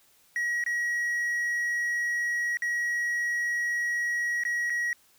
triangle tone with dropouts, 1908 Hz, A#6, 40 cents sharp, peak -24 dBFS, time 0.36-4.93 s, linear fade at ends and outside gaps 1 ms, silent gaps 0.639-0.663 / 2.571-2.621 / 4.436-4.451 / 4.698-4.702 s, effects white hiss -62 dBFS RMS until 5.18 s

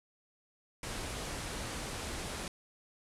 pink low-pass noise, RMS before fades -40 dBFS, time 0.83-2.48 s, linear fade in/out 2 ms, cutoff 11000 Hz, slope 48 dB/octave, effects none

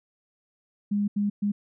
sine tone bursts at uneven times, 204.5 Hz, G#3, 26 cents flat, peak -22 dBFS, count 3, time 0.91-1.08 / 1.16-1.3 / 1.42-1.52 s, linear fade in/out 10 ms, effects none

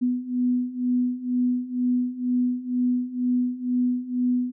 sine beating tone pair, 246.9 / 249 Hz, B3 / B3, 0 / +14 cents, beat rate 2.1 Hz, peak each -26 / -23 dBFS, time 0.01-4.52 s, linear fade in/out 20 ms, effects none

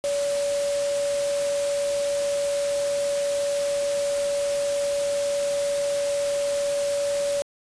sine tone in noise, 570 Hz, C#5, 48 cents sharp, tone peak -22 dBFS, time 0.04-7.42 s, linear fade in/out 0 ms, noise white, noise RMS -33 dBFS, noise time 0.04-7.42 s, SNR +8 dB, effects resampled to 22050 Hz

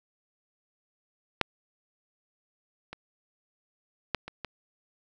clicks, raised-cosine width 0.3 ms, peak -6 / -23 / -10 / -23 / -19 dBFS, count 5, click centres 1.413 / 2.93 / 4.147 / 4.28 / 4.447 s, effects none

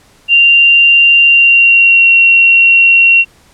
sine tone with pitch glide, 2777 to 2739 Hz, F7 to F7, -10 to -34 cents, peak -3 dBFS, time 0.28-3.25 s, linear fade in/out 50 ms, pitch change -24 cents, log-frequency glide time 1.22-2.09 s, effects pink hiss -46 dBFS RMS until 3.53 s + low-pass 11000 Hz 12 dB/octave

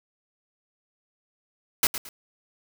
white noise with echo, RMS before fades -20 dBFS, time 1.83-1.87 s, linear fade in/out 2 ms, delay 110 ms, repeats 2, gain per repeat -11 dB, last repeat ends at 2.09 s, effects none

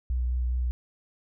sine tone with vibrato, 61.74 Hz, B1, in tune, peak -24 dBFS, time 0.1-0.71 s, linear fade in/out 0 ms, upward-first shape sine, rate 4.8 Hz, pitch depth 17 cents each way, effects none

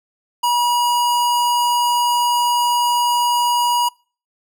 square tone, 964 Hz, B5, 42 cents flat, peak -15 dBFS, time 0.43-3.89 s, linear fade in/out 10 ms, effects noise-tail reverb RT60 0.4 s tail -26 dB re dry

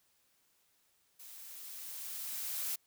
blue noise with level ramp, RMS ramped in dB -52 to -36 dBFS, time 1.19-2.76 s, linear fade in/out 10 ms, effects white hiss -73 dBFS RMS until 2.86 s

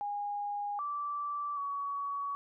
sine tone with pitch steps, 819 / 1164 / 1128 Hz, G#5 / D6 / C#6, -24 / -16 / +30 cents, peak -33 dBFS, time 0.01-2.35 s, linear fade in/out 0 ms, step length 780 ms, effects none

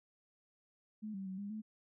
sine tone with pitch steps, 214.2 / 193.5 / 188.6 / 202.1 / 216.1 Hz, A3 / G3 / F#3 / G#3 / A3, -46 / -22 / +33 / -47 / -31 cents, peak -40 dBFS, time 1.02-1.62 s, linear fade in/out 20 ms, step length 120 ms, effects none

